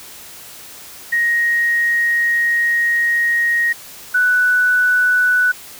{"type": "tone pair in turn", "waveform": "sine", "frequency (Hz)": [1877, 1486], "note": ["A#6", "F#6"], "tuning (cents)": [11, 7], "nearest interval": "major third", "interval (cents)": 404, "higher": "first", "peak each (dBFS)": [-13, -11], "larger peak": "second", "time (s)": [[1.12, 3.73], [4.14, 5.52]], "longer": "first", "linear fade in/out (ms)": 10, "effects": ["white hiss -37 dBFS RMS until 5.79 s"]}